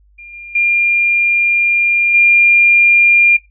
sine tone with level steps, 2400 Hz, D7, 37 cents sharp, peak -32 / -29 / -10 / -6 dBFS, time 0.18-3.37 s, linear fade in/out 10 ms, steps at 0.33 / 0.55 / 2.14 s, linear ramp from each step 5 ms, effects noise-tail reverb RT60 0.2 s tail -17 dB re dry + added 50 Hz sine -47 dBFS peak until 3.5 s

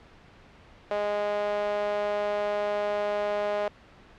sawtooth tone with high-pass filter, 206.6 Hz, G#3, 9 cents flat, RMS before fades -28 dBFS, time 0.91-3.68 s, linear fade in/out 0 ms, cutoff 570 Hz, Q 4.1, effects pink hiss -53 dBFS RMS until 4.18 s + low-pass 3000 Hz 12 dB/octave

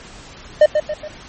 triangle tone with echo, 607 Hz, D#5, 43 cents flat, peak -3 dBFS, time 0.61-0.66 s, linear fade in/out 5 ms, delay 140 ms, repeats 3, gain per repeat -7 dB, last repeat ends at 1.08 s, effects pink hiss -39 dBFS RMS until 1.28 s + MP3 32 kbps

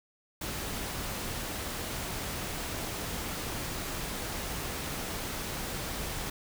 pink noise, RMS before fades -36 dBFS, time 0.41-6.3 s, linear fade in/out 5 ms, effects none

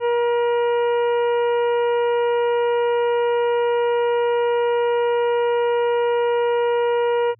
harmonic tone with a mistuned harmonic, 476.4 Hz, A#4, 38 cents sharp, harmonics 1 / 2 / 3 / 4 / 5 / 6, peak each -17 / -25 / -34 / -37 / -39 / -39 dBFS, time 0-7.35 s, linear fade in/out 50 ms, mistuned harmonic 3, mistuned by -15 cents, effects added 111 Hz sine -54 dBFS peak until 7.39 s

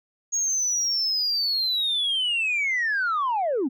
sine linear sweep, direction down, 6645 to 230 Hz, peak -20 dBFS, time 0.32-3.69 s, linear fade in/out 20 ms, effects tanh soft clip ceiling -19 dBFS

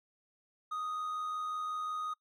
triangle tone with amplitude modulation, 1244.5 Hz, D#6, in tune, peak -31 dBFS, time 0.71-2.14 s, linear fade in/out 10 ms, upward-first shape sine, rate 85.5 Hz, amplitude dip 30%, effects noise-tail reverb RT60 0.1 s tail -24 dB re dry + MP3 96 kbps

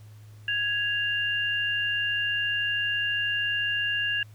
sine tone pair together, 1661.3 / 2794 Hz, G#6 / F7, 0 / 0 cents, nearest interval major sixth, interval 900 cents, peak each -27 dBFS, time 0.48-4.23 s, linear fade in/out 2 ms, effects added 106 Hz sine -45 dBFS peak until 4.34 s + pink hiss -60 dBFS RMS until 4.34 s

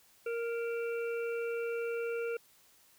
harmonic tone with a mistuned harmonic, 466.2 Hz, A#4, in tune, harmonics 1 / 3 / 5 / 6, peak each -33 / -43 / -47 / -49 dBFS, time 0.26-2.37 s, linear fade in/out 5 ms, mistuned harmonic 6, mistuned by -47 cents, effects white hiss -64 dBFS RMS until 2.98 s

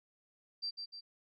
sine tone with echo, 4697 Hz, D8, 1 cent flat, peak -35 dBFS, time 0.62-0.71 s, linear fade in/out 20 ms, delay 150 ms, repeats 2, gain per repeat -5 dB, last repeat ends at 1.01 s, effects none

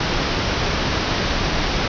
pink low-pass noise, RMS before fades -21 dBFS, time 0-1.88 s, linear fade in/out 5 ms, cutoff 5800 Hz, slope 96 dB/octave, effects none

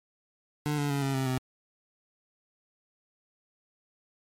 25% pulse tone with pitch steps, 148.8 / 144.65 / 140.61 / 136.69 / 132.87 / 129.16 Hz, D3 / D3 / C#3 / C#3 / C3 / C3, +23 / -26 / +25 / -24 / +27 / -22 cents, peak -23 dBFS, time 0.66-1.38 s, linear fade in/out 0 ms, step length 120 ms, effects MP3 64 kbps

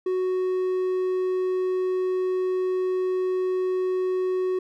triangle tone, 370 Hz, F#4, in tune, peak -20 dBFS, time 0.06-4.59 s, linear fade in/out 5 ms, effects none

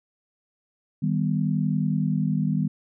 sine chord, Eb augmented, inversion none, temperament equal, 155.56 / 196 / 246.9 Hz, Eb3 / G3 / B3, 0 / 0 / 0 cents, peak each -24 / -25 / -28 dBFS, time 1.02-2.68 s, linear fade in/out 10 ms, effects none

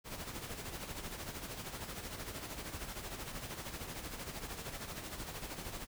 pink noise with tremolo, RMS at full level -42 dBFS, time 0.04-5.87 s, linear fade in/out 50 ms, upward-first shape sine, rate 13 Hz, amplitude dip 55%, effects none

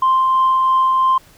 sine tone with tremolo, 1046.5 Hz, C6, in tune, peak -9 dBFS, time 0.02-1.18 s, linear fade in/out 5 ms, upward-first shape triangle, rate 3 Hz, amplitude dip 25%, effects tanh soft clip ceiling -8 dBFS + pink hiss -48 dBFS RMS until 1.37 s

